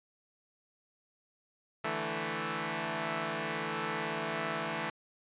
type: chord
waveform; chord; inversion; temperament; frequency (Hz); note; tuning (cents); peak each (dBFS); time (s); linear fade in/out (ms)
5% pulse; D suspended second; none; equal; 146.83 / 164.81 / 220; D3 / E3 / A3; 0 / 0 / 0; -30 / -25 / -25; 1.84-4.9; 5
effects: resampled to 8000 Hz